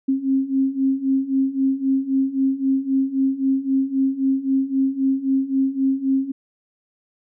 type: beating tone pair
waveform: sine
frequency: 265.9 / 269.7 Hz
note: C4 / C#4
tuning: +28 / -47 cents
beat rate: 3.8 Hz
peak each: -22 / -19 dBFS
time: 0.08-6.32 s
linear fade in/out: 10 ms
effects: none